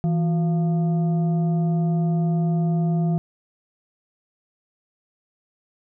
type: tone with frequency modulation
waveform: sine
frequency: 164.5 Hz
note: E3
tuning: 3 cents flat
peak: -18 dBFS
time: 0.04-3.18 s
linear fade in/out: 0 ms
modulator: 527 Hz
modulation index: 0.37
effects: none